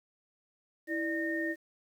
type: tone cluster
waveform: sine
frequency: 327.2 / 593 / 1836 Hz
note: E4 / D5 / A#6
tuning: -13 / +17 / -27 cents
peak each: -33 / -39 / -34 dBFS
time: 0.87-1.56 s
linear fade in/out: 50 ms
effects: 10-bit